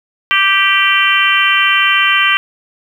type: harmonic tone with a mistuned harmonic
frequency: 392 Hz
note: G4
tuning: in tune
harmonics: 3 / 4 / 5 / 6 / 7 / 8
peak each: -16 / -16 / -16 / -16 / -16 / -16 dBFS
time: 0.31-2.37 s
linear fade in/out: 0 ms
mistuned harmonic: 8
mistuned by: -26 cents
effects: 7-bit